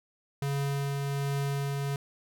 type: tone with tremolo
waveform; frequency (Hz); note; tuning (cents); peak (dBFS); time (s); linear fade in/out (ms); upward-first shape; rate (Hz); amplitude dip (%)
square; 140.1; C#3; +19; -28; 0.42-1.96; 2; triangle; 1.3; 25
effects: none